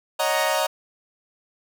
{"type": "chord", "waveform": "sawtooth", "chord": "D# minor seventh", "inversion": "third", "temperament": "equal", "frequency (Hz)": [554.4, 622.3, 740, 932.3], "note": ["C#5", "D#5", "F#5", "A#5"], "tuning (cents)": [0, 0, 0, 0], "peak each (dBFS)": [-23, -20, -24, -22], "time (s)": [0.19, 0.67], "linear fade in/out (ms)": 10, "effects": []}